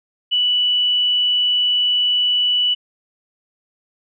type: tone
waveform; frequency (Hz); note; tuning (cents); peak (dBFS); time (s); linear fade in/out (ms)
sine; 2960; F#7; 0; -14; 0.31-2.75; 20
effects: none